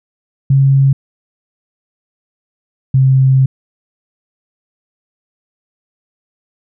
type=tone pair in turn; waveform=sine; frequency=136.4 / 132.59 Hz; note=C#3 / C3; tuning=-28 / +23 cents; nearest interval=unison; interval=49 cents; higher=first; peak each=-6 dBFS; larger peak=neither; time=0.5-0.93 / 2.94-3.46 s; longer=second; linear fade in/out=5 ms; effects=none